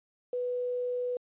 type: tone with quantisation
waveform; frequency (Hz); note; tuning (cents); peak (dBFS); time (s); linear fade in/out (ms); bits
sine; 493.9; B4; 0; -29; 0.33-1.17; 2; 9
effects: resampled to 8000 Hz